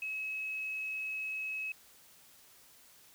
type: tone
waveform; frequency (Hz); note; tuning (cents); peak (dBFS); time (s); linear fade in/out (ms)
sine; 2570; E7; -45; -35; 0.02-1.72; 2
effects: white hiss -60 dBFS RMS until 3.14 s